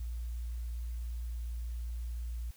sine tone, 58.6 Hz, A#1, 10 cents sharp, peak -35 dBFS, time 0-2.51 s, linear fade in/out 5 ms, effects white hiss -61 dBFS RMS until 2.56 s

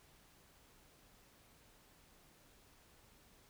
silence, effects pink hiss -66 dBFS RMS until 3.49 s

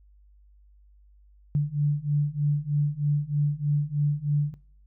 sine beating tone pair, 144.7 / 147.9 Hz, D3 / D3, -25 / +13 cents, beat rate 3.2 Hz, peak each -25 dBFS, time 1.55-4.54 s, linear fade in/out 0 ms, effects noise-tail reverb RT60 0.5 s tail -20 dB re dry + added 50 Hz sine -53 dBFS peak until 4.86 s

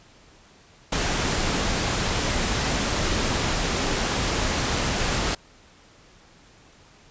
pink noise, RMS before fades -24 dBFS, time 0.92-5.35 s, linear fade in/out 5 ms, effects pink hiss -53 dBFS RMS until 7.1 s + resampled to 16000 Hz

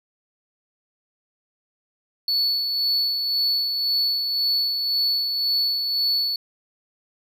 triangle tone with tremolo, 4435 Hz, C#8, in tune, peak -17 dBFS, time 2.28-6.36 s, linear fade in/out 2 ms, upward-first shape sine, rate 1.9 Hz, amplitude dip 40%, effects none

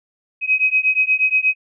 sine beating tone pair, 2527 / 2535.4 Hz, D#7 / D#7, +26 / +32 cents, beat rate 8.4 Hz, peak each -17 dBFS, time 0.41-1.55 s, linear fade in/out 50 ms, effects none

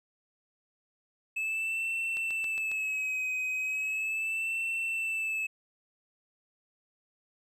triangle tone with vibrato, 2602 Hz, E7, 23 cents flat, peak -28 dBFS, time 1.36-5.47 s, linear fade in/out 10 ms, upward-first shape sine, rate 0.37 Hz, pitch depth 56 cents each way
click train, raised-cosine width 0.2 ms, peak -27 dBFS, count 5, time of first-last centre 2.17-2.716 s, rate 7.33 Hz
effects none

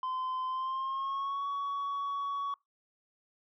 sine tone with pitch glide, 1030 to 1123.2 Hz, C6 to C#6, -28 to +22 cents, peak -29 dBFS, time 0.03-2.54 s, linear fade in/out 2 ms, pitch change +150 cents, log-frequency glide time 0.47-1.46 s, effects noise-tail reverb RT60 0.2 s tail -25 dB re dry + tanh soft clip ceiling -31 dBFS

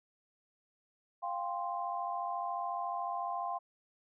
sine chord, F suspended second, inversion none, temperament equal with one note detuned, 698.5 / 792.6 / 1046.5 Hz, F5 / G5 / C6, 0 / +19 / 0 cents, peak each -38 / -39 / -38 dBFS, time 1.22-3.59 s, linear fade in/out 20 ms, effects none

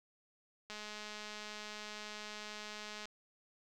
click train, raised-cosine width 0.2 ms, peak -29 dBFS, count 498, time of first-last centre 0.7-3.055 s, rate 211 Hz, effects none

